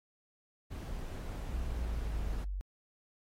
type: noise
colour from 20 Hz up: brown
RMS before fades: -40 dBFS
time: 0.7-2.45 s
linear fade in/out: 20 ms
type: linear sweep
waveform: sine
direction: down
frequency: 62.9 to 46.25 Hz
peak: -34 dBFS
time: 1.49-2.61 s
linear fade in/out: 0 ms
effects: AAC 48 kbps